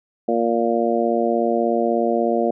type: harmonic tone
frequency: 116.54 Hz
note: A#2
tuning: in tune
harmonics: 2 / 3 / 4 / 5 / 6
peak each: -23 / -23 / -23 / -23 / -23 dBFS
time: 0.28-2.51 s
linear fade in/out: 5 ms
effects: none